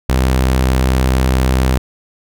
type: tone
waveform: sawtooth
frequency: 64.5 Hz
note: C2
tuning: 24 cents flat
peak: -7 dBFS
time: 0.09-1.78 s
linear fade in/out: 0 ms
effects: none